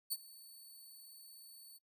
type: tone with ADSR envelope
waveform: 5% pulse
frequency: 4481 Hz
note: C#8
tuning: 18 cents sharp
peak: -26 dBFS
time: 0.1-1.79 s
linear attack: 23 ms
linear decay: 41 ms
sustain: -21 dB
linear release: 27 ms
effects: noise-tail reverb RT60 0.1 s tail -20 dB re dry